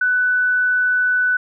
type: tone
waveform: sine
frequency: 1493 Hz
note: F#6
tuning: 15 cents sharp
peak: -14 dBFS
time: 0.01-1.37 s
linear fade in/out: 5 ms
effects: none